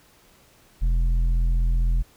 sine tone with tanh clipping, 42.16 Hz, E1, 40 cents sharp, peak -19 dBFS, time 0.81-2.03 s, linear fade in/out 20 ms, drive 7 dB, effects pink hiss -56 dBFS RMS until 2.16 s

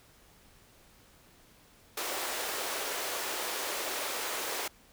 pink high-pass noise, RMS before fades -35 dBFS, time 1.97-4.68 s, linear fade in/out 5 ms, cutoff 390 Hz, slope 24 dB/octave, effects pink hiss -60 dBFS RMS until 4.92 s

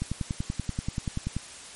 click train, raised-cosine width 5 ms, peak -16 dBFS, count 15, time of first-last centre 0.02-1.366 s, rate 10.4 Hz, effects white hiss -44 dBFS RMS until 1.75 s + MP3 48 kbps

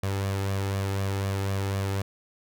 sawtooth tone with flanger, 98 Hz, G2, in tune, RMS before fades -28 dBFS, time 0.03-2.02 s, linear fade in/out 5 ms, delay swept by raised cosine 1.7 to 2.36 ms, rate 4 Hz, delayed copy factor +0.5, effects none

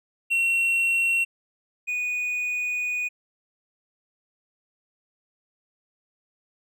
triangle tone pair in turn, 2727 / 2470 Hz, F7 / D#7, -42 / -13 cents, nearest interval major second, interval 171 cents, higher first, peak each -18 / -23 dBFS, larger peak first, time 0.3-1.25 / 1.87-3.09 s, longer second, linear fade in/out 20 ms, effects none

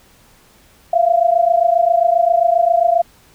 sine tone pair together, 674 / 701.5 Hz, E5 / F5, +38 / +8 cents, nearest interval minor second, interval 70 cents, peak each -13 / -14 dBFS, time 0.93-3.02 s, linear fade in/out 5 ms, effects pink hiss -50 dBFS RMS until 3.34 s

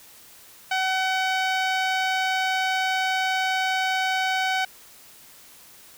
5% pulse tone with low-pass filter, 755 Hz, F#5, 35 cents sharp, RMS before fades -24 dBFS, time 0.71-4.65 s, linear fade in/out 5 ms, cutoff 2300 Hz, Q 0.54, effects white hiss -49 dBFS RMS until 5.97 s

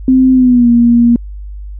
sine tone with pitch glide, 259.5 to 236.6 Hz, C4 to A#3, -14 to +26 cents, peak -4 dBFS, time 0.08-1.16 s, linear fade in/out 2 ms, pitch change -160 cents, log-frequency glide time 0.33-0.69 s, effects added 50 Hz sine -23 dBFS peak until 1.79 s

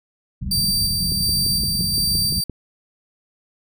white low-pass noise, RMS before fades -27 dBFS, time 0.41-2.41 s, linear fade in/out 10 ms, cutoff 200 Hz, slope 48 dB/octave
sawtooth tone with tremolo, 4661 Hz, D8, 14 cents flat, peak -15 dBFS, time 0.51-2.44 s, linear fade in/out 5 ms, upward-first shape square, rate 1.4 Hz, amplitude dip 25%
click train, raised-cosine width 3 ms, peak -18 dBFS, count 9, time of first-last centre 1.12-2.497 s, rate 5.81 Hz
effects none

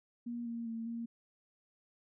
sine tone with pitch steps, 237.7 / 232.7 / 227.4 / 232.3 Hz, A#3 / A#3 / A#3 / A#3, +34 / -3 / -43 / -6 cents, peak -37 dBFS, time 0.26-1.06 s, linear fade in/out 10 ms, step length 200 ms, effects none

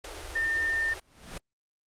pink band-stop noise, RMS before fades -40 dBFS, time 0.04-1 s, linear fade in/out 5 ms, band 100 to 300 Hz, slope 96 dB/octave
sine tone, 1808 Hz, A6, 47 cents sharp, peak -25 dBFS, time 0.35-0.94 s, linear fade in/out 10 ms
pink noise with exponential growth, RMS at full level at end -36 dBFS, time 0.93-1.38 s, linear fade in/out 5 ms, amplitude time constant 97 ms
effects low-pass 9000 Hz 12 dB/octave + Opus 48 kbps

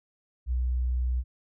sine tone, 62.1 Hz, B1, 10 cents sharp, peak -24 dBFS, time 0.46-1.24 s, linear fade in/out 50 ms, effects none

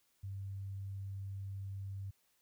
sine tone, 97.8 Hz, G2, 4 cents flat, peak -40 dBFS, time 0.23-2.11 s, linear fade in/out 10 ms, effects white hiss -75 dBFS RMS until 2.41 s

